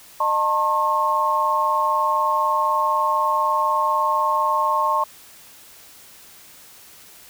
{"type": "tone cluster", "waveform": "sine", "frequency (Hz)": [612, 894, 1078], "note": ["D#5", "A5", "C#6"], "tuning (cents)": [-29, 27, -49], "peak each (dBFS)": [-26, -22, -19], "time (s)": [0.2, 5.04], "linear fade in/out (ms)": 5, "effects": ["white hiss -46 dBFS RMS until 7.29 s"]}